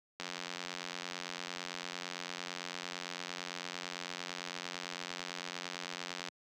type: click train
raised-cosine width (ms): 0.2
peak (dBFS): -21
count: 542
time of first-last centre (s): 0.2-6.285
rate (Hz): 88.9
effects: high-pass 150 Hz 12 dB/octave